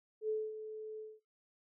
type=tone with ADSR envelope; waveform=sine; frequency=433.4 Hz; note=A4; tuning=26 cents flat; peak=-31 dBFS; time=0.21-1.2 s; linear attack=79 ms; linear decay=230 ms; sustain=-11 dB; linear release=210 ms; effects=noise-tail reverb RT60 0.2 s tail -20 dB re dry

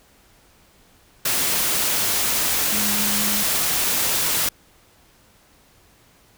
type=tone in noise; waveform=sine; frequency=207.7 Hz; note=G#3; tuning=in tune; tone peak=-28 dBFS; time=2.72-3.43 s; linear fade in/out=5 ms; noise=white; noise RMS=-21 dBFS; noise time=1.25-4.49 s; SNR=-10 dB; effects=pink hiss -55 dBFS RMS until 6.37 s

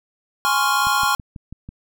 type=chord; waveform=square; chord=Db major seventh; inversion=second; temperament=equal; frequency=830.6 / 1046.5 / 1108.7 / 1396.9 Hz; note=Ab5 / C6 / Db6 / F6; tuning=0 / 0 / 0 / 0 cents; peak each=-24 / -23 / -23 / -22 dBFS; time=0.45-1.15 s; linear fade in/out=0 ms
type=click train; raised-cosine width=5 ms; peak=-22 dBFS; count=6; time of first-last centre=0.87-1.69 s; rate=6.1 Hz
effects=none

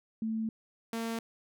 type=tone pair in turn; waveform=sine / sawtooth; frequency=221.8 / 228 Hz; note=A3 / A#3; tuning=+14 / -38 cents; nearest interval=unison; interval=48 cents; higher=second; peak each=-30 / -29 dBFS; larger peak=second; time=0.22-0.49 / 0.93-1.19 s; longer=first; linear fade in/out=2 ms; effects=none

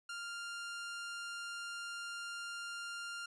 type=tone; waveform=sawtooth; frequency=1396.9 Hz; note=F6; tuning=in tune; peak=-38 dBFS; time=0.09-3.26 s; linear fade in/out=5 ms; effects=resampled to 22050 Hz

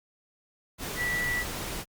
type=tone in noise; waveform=sine; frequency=1956 Hz; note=B6; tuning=17 cents flat; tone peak=-27 dBFS; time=0.96-1.45 s; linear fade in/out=50 ms; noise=pink; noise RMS=-35 dBFS; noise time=0.78-1.85 s; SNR=+5 dB; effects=Opus 48 kbps

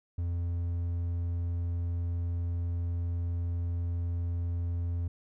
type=tone; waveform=triangle; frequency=86.1 Hz; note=F2; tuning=24 cents flat; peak=-27 dBFS; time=0.18-5.08 s; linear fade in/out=5 ms; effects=none

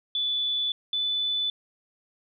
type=tone pair in turn; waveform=sine; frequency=3470 / 3492 Hz; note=A7 / A7; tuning=-25 / -14 cents; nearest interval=unison; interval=11 cents; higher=second; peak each=-24 dBFS; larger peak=neither; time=0.15-0.72 / 0.93-1.5 s; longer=neither; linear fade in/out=2 ms; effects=none

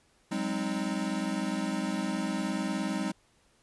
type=chord; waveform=square; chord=Ab dominant seventh; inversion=third; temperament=equal with one note detuned; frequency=185 / 204.6 / 261.6 / 311.1 Hz; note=Gb3 / Ab3 / C4 / Eb4; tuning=0 / -26 / 0 / 0 cents; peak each=-37 / -34 / -37 / -36 dBFS; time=0.31-3.12 s; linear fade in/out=10 ms; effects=pink hiss -66 dBFS RMS until 3.62 s + resampled to 24000 Hz

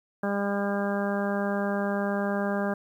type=harmonic tone; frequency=201 Hz; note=G3; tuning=44 cents sharp; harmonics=1 / 2 / 3 / 4 / 5 / 6 / 7 / 8; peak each=-28 / -33 / -31 / -36 / -40 / -39 / -41 / -36 dBFS; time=0.23-2.74 s; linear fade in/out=5 ms; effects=10-bit

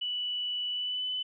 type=tone with pitch glide; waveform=sine; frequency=2960 to 3008 Hz; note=F#7 to F#7; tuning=0 to +28 cents; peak=-30 dBFS; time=0.01-1.23 s; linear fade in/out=10 ms; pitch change=+28 cents; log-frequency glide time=0.7-1.1 s; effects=none

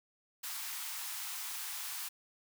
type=high-pass noise; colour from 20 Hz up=white; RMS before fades=-41 dBFS; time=0.43-2.09 s; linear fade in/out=10 ms; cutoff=800 Hz; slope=48 dB/octave; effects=none

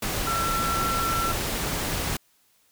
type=tone in noise; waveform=sine; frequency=1347 Hz; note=E6; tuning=37 cents sharp; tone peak=-25 dBFS; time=0.27-1.32 s; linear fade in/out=5 ms; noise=pink; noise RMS=-28 dBFS; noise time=0.02-2.17 s; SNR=0 dB; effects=white hiss -64 dBFS RMS until 2.71 s

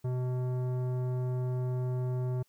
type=tone with tanh clipping; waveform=triangle; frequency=126.2 Hz; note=B2; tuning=38 cents sharp; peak=-31 dBFS; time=0.04-2.43 s; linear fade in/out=10 ms; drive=18 dB; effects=white hiss -71 dBFS RMS until 2.48 s

